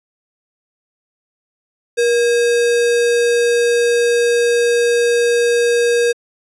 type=tone with sample-and-hold; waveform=sine; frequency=474.6 Hz; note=A#4; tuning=31 cents sharp; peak=-11 dBFS; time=1.97-6.13 s; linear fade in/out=20 ms; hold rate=2100 Hz; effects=resampled to 24000 Hz